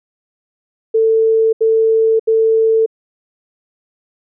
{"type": "tone bursts", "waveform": "sine", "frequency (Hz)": 445.8, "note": "A4", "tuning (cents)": 23, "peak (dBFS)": -9, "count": 3, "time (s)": [0.94, 2.862], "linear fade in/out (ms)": 10, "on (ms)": 590, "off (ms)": 76, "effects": []}